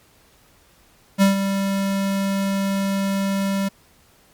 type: tone with ADSR envelope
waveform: square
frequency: 196 Hz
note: G3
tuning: in tune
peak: -11 dBFS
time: 1.18-3.69 s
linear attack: 40 ms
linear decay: 130 ms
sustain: -9 dB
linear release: 13 ms
effects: pink hiss -55 dBFS RMS until 4.33 s + MP3 96 kbps